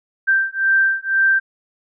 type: beating tone pair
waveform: sine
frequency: 1568 / 1570 Hz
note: G6 / G6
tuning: 0 / +2 cents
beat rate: 2 Hz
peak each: -17 dBFS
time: 0.27-1.4 s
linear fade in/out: 20 ms
effects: none